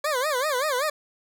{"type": "tone with vibrato", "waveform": "20% pulse", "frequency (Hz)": 554.4, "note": "C#5", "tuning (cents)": 0, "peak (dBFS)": -18, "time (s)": [0.04, 0.9], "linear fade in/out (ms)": 5, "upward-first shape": "sine", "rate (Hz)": 5.2, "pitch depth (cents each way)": 210, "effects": []}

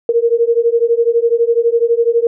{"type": "beating tone pair", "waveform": "sine", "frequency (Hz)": [460.9, 472.9], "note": ["A#4", "A#4"], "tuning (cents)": [-20, 25], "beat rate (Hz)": 12, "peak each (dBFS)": -13, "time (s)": [0.09, 2.27], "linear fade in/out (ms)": 2, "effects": []}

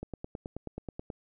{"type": "click train", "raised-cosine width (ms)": 2, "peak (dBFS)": -24, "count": 11, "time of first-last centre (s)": [0.03, 1.102], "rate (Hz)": 9.33, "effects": []}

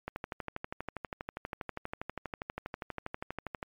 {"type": "click train", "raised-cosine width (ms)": 0.5, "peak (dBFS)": -21, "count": 45, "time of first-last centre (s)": [0.08, 3.628], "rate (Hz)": 12.4, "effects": ["MP3 96 kbps"]}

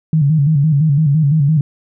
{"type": "tone with vibrato", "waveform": "sine", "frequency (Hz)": 149.1, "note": "D3", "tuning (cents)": 27, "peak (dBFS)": -9, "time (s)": [0.13, 1.61], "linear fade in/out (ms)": 2, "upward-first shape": "square", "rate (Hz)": 5.9, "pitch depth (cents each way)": 100, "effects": []}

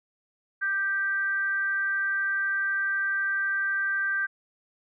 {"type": "tone with frequency modulation", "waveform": "sine", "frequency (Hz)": 1568, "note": "G6", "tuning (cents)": 0, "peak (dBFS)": -24, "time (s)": [0.61, 4.27], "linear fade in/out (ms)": 20, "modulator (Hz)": 376, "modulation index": 0.34, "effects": []}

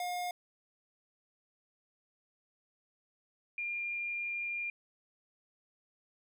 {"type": "tone pair in turn", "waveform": ["square", "sine"], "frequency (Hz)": [714, 2402], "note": ["F5", "D7"], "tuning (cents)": [38, 38], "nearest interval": "octave + major sixth", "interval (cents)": 2100, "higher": "second", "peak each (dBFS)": [-35, -34], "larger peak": "second", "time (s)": [[0, 0.31], [3.58, 4.7]], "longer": "second", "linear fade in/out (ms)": 2, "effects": []}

